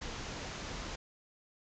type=low-pass noise; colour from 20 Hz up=pink; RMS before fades=-42 dBFS; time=0.01-0.96 s; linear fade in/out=10 ms; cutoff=7200 Hz; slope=96 dB/octave; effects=none